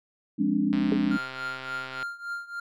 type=chord; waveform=sine; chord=D half-diminished seventh; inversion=first; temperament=equal with one note detuned; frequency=174.61 / 207.7 / 266.4 / 293.7 Hz; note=F3 / Ab3 / C4 / D4; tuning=0 / 0 / +31 / 0 cents; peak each=-32 / -26 / -28 / -26 dBFS; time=0.38-1.18 s; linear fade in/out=20 ms
type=click train; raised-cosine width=0.3 ms; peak=-22 dBFS; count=171; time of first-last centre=0.73-2.028 s; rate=131 Hz
type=tone with exponential decay; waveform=sine; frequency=415.3 Hz; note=G#4; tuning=in tune; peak=-21 dBFS; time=0.92-1 s; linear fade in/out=1 ms; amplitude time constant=17 ms
type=tone with tremolo; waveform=triangle; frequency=1396.9 Hz; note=F6; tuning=in tune; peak=-27 dBFS; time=1.11-2.6 s; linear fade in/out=5 ms; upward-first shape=triangle; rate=3.5 Hz; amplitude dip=90%
effects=none